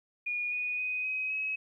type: tone with pitch steps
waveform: sine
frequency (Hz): 2442 / 2470 / 2499 / 2528 / 2557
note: D#7 / D#7 / D#7 / D#7 / D#7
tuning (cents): -33 / -13 / +7 / +27 / +47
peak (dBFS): -30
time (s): 0.26-1.56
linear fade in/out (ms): 10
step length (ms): 260
effects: 12-bit